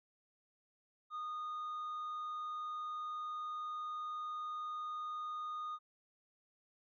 triangle tone with tanh clipping, 1231 Hz, D#6, 19 cents flat, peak -40 dBFS, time 1.1-5.79 s, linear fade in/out 50 ms, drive 7 dB, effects none

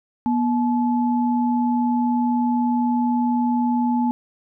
sine tone pair together, 241.9 / 862 Hz, B3 / A5, -36 / -36 cents, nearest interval octave + minor seventh, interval 2200 cents, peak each -18 / -24 dBFS, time 0.26-4.11 s, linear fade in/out 0 ms, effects none

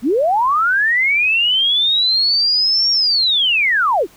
sine linear two-way sweep, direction up then down, 207.7 to 5588 to 280.2 Hz, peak -12 dBFS, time 0.02-4.07 s, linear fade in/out 50 ms, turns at 2.91 s, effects pink hiss -47 dBFS RMS until 4.16 s

